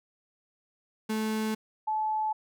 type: tone pair in turn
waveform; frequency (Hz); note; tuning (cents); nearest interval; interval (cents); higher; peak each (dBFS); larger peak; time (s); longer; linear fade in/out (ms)
35% pulse / sine; 217.8 / 864.7; A3 / A5; -17 / -30; 2 octaves; 2387; second; -26; neither; 1.09-1.55 / 1.87-2.33; neither; 10
effects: none